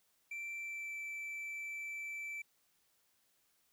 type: tone with pitch glide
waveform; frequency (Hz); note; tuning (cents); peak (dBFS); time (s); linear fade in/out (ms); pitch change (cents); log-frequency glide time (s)
triangle; 2345 to 2326; D7 to D7; -3 to -17; -39; 0.31-2.42; 5; -14; 0.53-0.96
effects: white hiss -75 dBFS RMS until 3.72 s